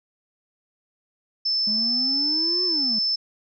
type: tone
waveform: sine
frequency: 5274 Hz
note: E8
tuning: in tune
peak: -20 dBFS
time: 1.45-3.16 s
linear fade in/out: 10 ms
type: exponential two-way sweep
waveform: triangle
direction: up then down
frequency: 207.7 to 370 to 207.7 Hz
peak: -27 dBFS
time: 1.67-2.99 s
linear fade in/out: 5 ms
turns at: 2.65 s
effects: none